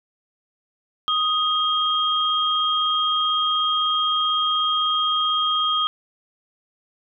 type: tone pair together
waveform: sine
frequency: 1249 / 3228 Hz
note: D#6 / G#7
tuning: +6 / -50 cents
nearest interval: octave + major third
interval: 1644 cents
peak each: -21 dBFS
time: 1.08-5.87 s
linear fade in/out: 0 ms
effects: none